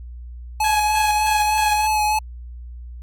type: tone with vibrato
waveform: square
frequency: 853 Hz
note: G#5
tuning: 46 cents sharp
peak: -17 dBFS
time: 0.6-2.19 s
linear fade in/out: 5 ms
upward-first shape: sine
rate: 3.3 Hz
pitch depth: 20 cents each way
type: tone with tremolo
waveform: 15% pulse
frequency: 830.6 Hz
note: G#5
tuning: in tune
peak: -16 dBFS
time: 0.64-1.87 s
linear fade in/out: 5 ms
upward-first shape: square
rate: 3.2 Hz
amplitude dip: 60%
effects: added 60 Hz sine -32 dBFS peak until 3.02 s + MP3 64 kbps